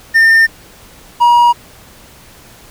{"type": "tone pair in turn", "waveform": "triangle", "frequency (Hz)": [1808, 955.9], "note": ["A6", "A#5"], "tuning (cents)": [47, 43], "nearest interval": "major seventh", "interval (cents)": 1104, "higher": "first", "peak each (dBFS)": -3, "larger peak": "neither", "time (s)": [[0.14, 0.47], [1.2, 1.53]], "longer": "neither", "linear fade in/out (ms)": 20, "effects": ["pink hiss -40 dBFS RMS until 2.7 s"]}